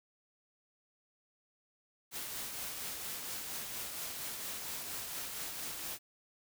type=noise with tremolo; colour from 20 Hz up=white; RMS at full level=-40 dBFS; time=2.11-5.99 s; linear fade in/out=50 ms; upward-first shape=triangle; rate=4.3 Hz; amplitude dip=35%; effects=none